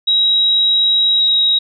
sine tone with pitch glide, 3837 to 3813 Hz, A#7 to A#7, +49 to +38 cents, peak -10 dBFS, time 0.07-1.59 s, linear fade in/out 10 ms, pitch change -11 cents, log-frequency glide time 1.13-1.35 s, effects none

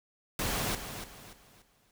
pink noise with echo, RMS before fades -32 dBFS, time 0.39-0.75 s, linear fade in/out 2 ms, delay 290 ms, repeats 4, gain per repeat -9 dB, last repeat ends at 1.91 s, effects none

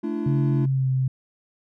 triangle chord, A suspended fourth, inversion none, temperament equal with one note detuned, 220 / 293.7 / 338.1 Hz, A3 / D4 / E4, 0 / 0 / +44 cents, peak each -27 dBFS, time 0.03-0.66 s, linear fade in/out 10 ms
sine tone with pitch glide, 138.59 to 130.81 Hz, C#3 to C3, 0 to 0 cents, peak -19 dBFS, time 0.26-1.08 s, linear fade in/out 5 ms, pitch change -100 cents, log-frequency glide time 0.49-0.89 s
effects none

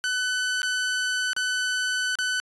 sawtooth tone with dropouts, 1503 Hz, F#6, 27 cents sharp, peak -20 dBFS, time 0.04-2.4 s, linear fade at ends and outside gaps 0 ms, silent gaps 0.618-0.631 / 1.332-1.365 / 2.154-2.188 s, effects resampled to 22050 Hz

